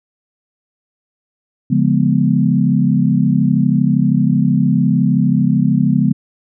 sine chord, C# dominant seventh, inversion none, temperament equal with one note detuned, 141.99 / 174.61 / 207.7 / 246.9 Hz, C#3 / E#3 / G#3 / B3, +42 / 0 / 0 / 0 cents, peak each -16 dBFS, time 1.7-6.13 s, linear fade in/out 10 ms, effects none

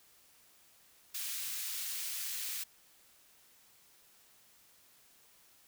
white high-pass noise, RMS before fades -39 dBFS, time 1.14-2.64 s, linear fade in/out 10 ms, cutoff 2100 Hz, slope 12 dB/octave, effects white hiss -64 dBFS RMS until 5.67 s

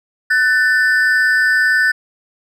triangle ring-modulated tone, 1638 Hz, G#6, 24 cents flat, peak -6 dBFS, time 0.3-1.92 s, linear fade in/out 10 ms, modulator 139 Hz, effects none

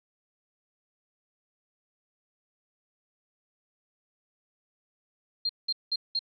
sine tone bursts, 4200 Hz, C8, 6 cents sharp, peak -25 dBFS, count 4, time 5.45-6.192 s, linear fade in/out 5 ms, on 43 ms, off 190 ms, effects none

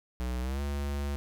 square tone with pitch glide, 61.9 to 71.1 Hz, B1 to C#2, +5 to +45 cents, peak -31 dBFS, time 0.2-1.16 s, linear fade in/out 0 ms, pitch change +240 cents, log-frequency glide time 0.41-0.61 s, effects none

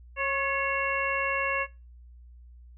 harmonic tone with a mistuned harmonic, 547 Hz, C#5, 23 cents flat, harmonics 1 / 2 / 3 / 4 / 5, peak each -32 / -32 / -32 / -32 / -32 dBFS, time 0.16-1.67 s, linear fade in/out 50 ms, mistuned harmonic 3, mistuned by +51 cents, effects noise-tail reverb RT60 0.3 s tail -23 dB re dry + added 60 Hz sine -47 dBFS peak until 2.77 s

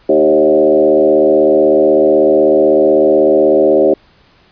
sine tone with frequency modulation, 466.5 Hz, A#4, 1 cent sharp, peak -6 dBFS, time 0.09-3.94 s, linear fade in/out 5 ms, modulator 76.1 Hz, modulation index 2.1, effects pink hiss -49 dBFS RMS until 4.51 s + resampled to 11025 Hz

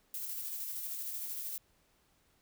violet noise with tremolo, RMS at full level -39 dBFS, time 0.14-1.58 s, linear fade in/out 2 ms, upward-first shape square, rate 13 Hz, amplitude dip 25%, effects pink hiss -71 dBFS RMS until 2.41 s

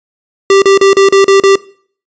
square tone bursts, 392 Hz, G4, in tune, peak -4 dBFS, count 7, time 0.5-1.556 s, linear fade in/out 2 ms, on 120 ms, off 36 ms, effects noise-tail reverb RT60 0.5 s tail -20 dB re dry + resampled to 16000 Hz

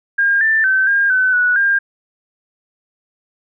sine tone with pitch steps, 1613 / 1775 / 1539 / 1612 / 1515 / 1472 / 1604 Hz, G6 / A6 / G6 / G6 / F#6 / F#6 / G6, +49 / +15 / -32 / +48 / +40 / -9 / +39 cents, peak -11 dBFS, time 0.18-1.79 s, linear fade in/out 10 ms, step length 230 ms, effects none

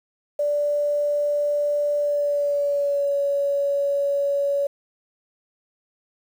sine tone with pitch glide, 584 to 564.4 Hz, D5 to C#5, -10 to +31 cents, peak -19 dBFS, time 0.39-4.67 s, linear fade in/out 5 ms, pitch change -59 cents, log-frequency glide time 1.97-3.14 s, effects 8-bit

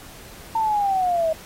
sine linear sweep, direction down, 908 to 629 Hz, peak -18 dBFS, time 0.55-1.33 s, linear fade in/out 5 ms, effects pink hiss -43 dBFS RMS until 1.45 s + AAC 48 kbps

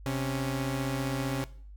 sawtooth tone pair together, 130.94 / 277.2 Hz, C3 / C#4, +2 / 0 cents, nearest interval octave + minor second, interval 1298 cents, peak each -27 / -29 dBFS, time 0.06-1.44 s, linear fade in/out 0 ms, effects noise-tail reverb RT60 0.5 s tail -18 dB re dry + added 50 Hz sine -44 dBFS peak until 1.76 s

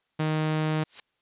sawtooth tone, 155.56 Hz, D#3, in tune, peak -20 dBFS, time 0.19-0.84 s, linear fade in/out 10 ms
blue noise with exponential growth, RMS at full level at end -29 dBFS, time 0.84-1 s, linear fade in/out 2 ms, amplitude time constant 33 ms
effects white hiss -74 dBFS RMS until 1.21 s + resampled to 8000 Hz

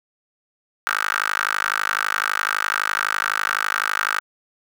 15% pulse tone with high-pass filter, 51.91 Hz, G#1, in tune, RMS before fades -23 dBFS, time 0.87-4.2 s, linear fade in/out 0 ms, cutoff 1400 Hz, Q 6.5, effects none

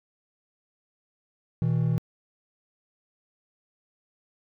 triangle tone pair together, 121.8 / 160.86 Hz, B2 / E3, -24 / -42 cents, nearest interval perfect fourth, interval 482 cents, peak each -22 dBFS, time 1.62-1.98 s, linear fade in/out 0 ms, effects tanh soft clip ceiling -13 dBFS

